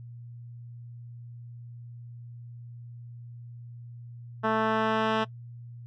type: tone with low-pass filter sweep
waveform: 10% pulse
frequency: 220 Hz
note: A3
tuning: in tune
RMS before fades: -26 dBFS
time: 4.43-5.25 s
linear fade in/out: 20 ms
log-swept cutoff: 1600 to 2700 Hz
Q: 1.4
effects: noise-tail reverb RT60 0.1 s tail -21 dB re dry + added 119 Hz sine -41 dBFS peak until 5.86 s